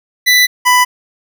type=tone pair in turn; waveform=25% pulse; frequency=1987 / 993.5 Hz; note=B6 / B5; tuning=+10 / +10 cents; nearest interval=octave; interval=1200 cents; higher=first; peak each=-3 dBFS; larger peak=neither; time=0.26-0.47 / 0.65-0.85 s; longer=first; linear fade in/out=20 ms; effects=none